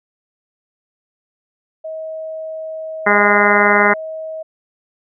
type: tone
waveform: sine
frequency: 636 Hz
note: D#5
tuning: 38 cents sharp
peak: -24 dBFS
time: 1.84-4.43 s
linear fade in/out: 10 ms
type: harmonic tone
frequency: 205.3 Hz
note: G#3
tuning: 20 cents flat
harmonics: 1 / 2 / 3 / 4 / 5 / 6 / 7 / 8 / 9 / 10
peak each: -21 / -18 / -20 / -19 / -19 / -20 / -17 / -22 / -18 / -18 dBFS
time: 3.06-3.94 s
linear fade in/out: 10 ms
effects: none